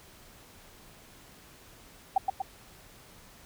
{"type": "tone with echo", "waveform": "sine", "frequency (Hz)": 771, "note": "G5", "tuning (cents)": -29, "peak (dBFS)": -19, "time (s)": [2.16, 2.18], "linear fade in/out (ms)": 5, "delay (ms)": 120, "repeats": 2, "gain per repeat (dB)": -4, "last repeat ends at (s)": 2.42, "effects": ["pink hiss -54 dBFS RMS until 3.45 s"]}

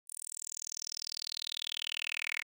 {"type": "tone with high-pass filter sweep", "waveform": "10% pulse", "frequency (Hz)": 40.02, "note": "D#1", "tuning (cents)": 50, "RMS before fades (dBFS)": -41, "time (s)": [0.07, 2.43], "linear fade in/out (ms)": 20, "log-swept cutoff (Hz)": [9400, 2100], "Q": 7, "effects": []}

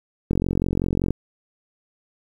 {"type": "click train", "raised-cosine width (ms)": 3, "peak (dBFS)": -9, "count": 37, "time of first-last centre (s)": [0.31, 1.106], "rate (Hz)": 45.2, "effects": ["8-bit"]}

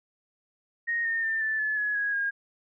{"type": "tone with pitch steps", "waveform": "sine", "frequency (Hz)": [1864.7, 1828.4, 1792.9, 1758, 1723.8, 1690.3, 1657.4, 1625.2], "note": ["A#6", "A#6", "A6", "A6", "A6", "G#6", "G#6", "G#6"], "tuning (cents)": [0, -34, 32, -2, -36, 30, -4, -38], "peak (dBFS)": -25, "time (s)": [0.87, 2.31], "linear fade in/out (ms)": 20, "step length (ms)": 180, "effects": []}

